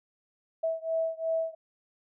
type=beating tone pair; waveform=sine; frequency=650 / 652.8 Hz; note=E5 / E5; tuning=-24 / -17 cents; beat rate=2.8 Hz; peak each=-30 / -31 dBFS; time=0.63-1.55 s; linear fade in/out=10 ms; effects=none